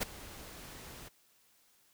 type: noise with ADSR envelope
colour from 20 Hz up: pink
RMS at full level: -29 dBFS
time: 0-1.09 s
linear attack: 26 ms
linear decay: 10 ms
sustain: -20 dB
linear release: 16 ms
effects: white hiss -68 dBFS RMS until 1.93 s